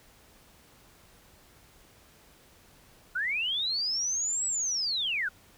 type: linear two-way sweep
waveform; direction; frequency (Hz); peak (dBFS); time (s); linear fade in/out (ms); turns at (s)
sine; up then down; 1394 to 7880 to 1394; -27; 3.15-5.29; 10; 4.46
effects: pink hiss -58 dBFS RMS until 5.57 s